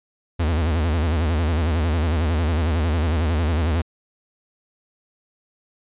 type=tone with vibrato; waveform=45% pulse; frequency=80.1 Hz; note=E2; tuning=49 cents flat; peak=-18 dBFS; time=0.39-3.82 s; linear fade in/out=10 ms; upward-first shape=sine; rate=11 Hz; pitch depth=140 cents each way; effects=resampled to 8000 Hz